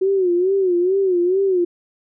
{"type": "tone with vibrato", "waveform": "sine", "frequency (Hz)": 370, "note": "F#4", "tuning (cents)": 0, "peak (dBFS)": -14, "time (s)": [0.01, 1.65], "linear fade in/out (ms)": 10, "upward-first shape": "sine", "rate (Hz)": 2.3, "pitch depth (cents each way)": 110, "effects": []}